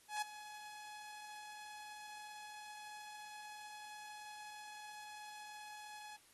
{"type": "tone with ADSR envelope", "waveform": "sawtooth", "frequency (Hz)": 844, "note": "G#5", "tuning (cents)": 28, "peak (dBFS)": -31, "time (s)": [0.08, 6.17], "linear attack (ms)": 140, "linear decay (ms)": 7, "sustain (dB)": -16, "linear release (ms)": 14, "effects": ["white hiss -67 dBFS RMS until 6.33 s", "AAC 32 kbps"]}